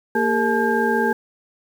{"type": "tone cluster", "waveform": "sine", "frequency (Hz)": [231.5, 402.2, 457.2, 860, 1602], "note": ["A#3", "G4", "A#4", "A5", "G6"], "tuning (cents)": [-12, 44, -34, -40, 37], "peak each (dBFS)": -23, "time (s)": [0.15, 1.13], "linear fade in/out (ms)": 5, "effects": ["7-bit"]}